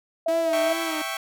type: tone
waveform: sine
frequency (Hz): 659.3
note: E5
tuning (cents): 0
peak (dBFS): -21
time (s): 0.26-0.73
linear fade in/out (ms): 5
type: tone with vibrato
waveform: sawtooth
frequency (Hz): 320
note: D#4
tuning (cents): +49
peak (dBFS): -25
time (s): 0.28-1.02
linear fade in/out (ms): 5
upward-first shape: sine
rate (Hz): 2.4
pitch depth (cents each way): 72
type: chord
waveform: 15% pulse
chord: C# diminished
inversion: first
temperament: equal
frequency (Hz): 659.3 / 784 / 1108.7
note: E5 / G5 / C#6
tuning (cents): 0 / 0 / 0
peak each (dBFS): -26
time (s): 0.53-1.17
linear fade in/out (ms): 2
effects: none